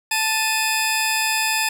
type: tone pair together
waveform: 15% pulse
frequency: 881.1 / 2500 Hz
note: A5 / D#7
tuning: +2 / +8 cents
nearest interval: octave + tritone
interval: 1806 cents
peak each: -15 dBFS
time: 0.11-1.69 s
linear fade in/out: 5 ms
effects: none